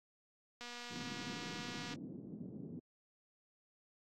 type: click train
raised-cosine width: 0.2 ms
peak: -31 dBFS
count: 321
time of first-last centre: 0.61-1.938 s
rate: 241 Hz
type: band-pass noise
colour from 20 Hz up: white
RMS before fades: -48 dBFS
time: 0.9-2.8 s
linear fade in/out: 10 ms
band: 130 to 300 Hz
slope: 24 dB/octave
effects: AAC 48 kbps